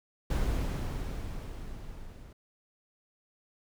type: noise with level ramp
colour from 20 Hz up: brown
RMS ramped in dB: -27 to -48 dBFS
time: 0.3-2.33 s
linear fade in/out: 5 ms
effects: none